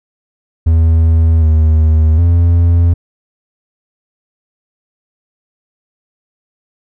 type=tone with pitch steps; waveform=triangle; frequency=81.4 / 78.7 / 85.4 Hz; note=E2 / D#2 / F2; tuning=-21 / +20 / -38 cents; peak=-4 dBFS; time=0.66-2.94 s; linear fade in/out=10 ms; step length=760 ms; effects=none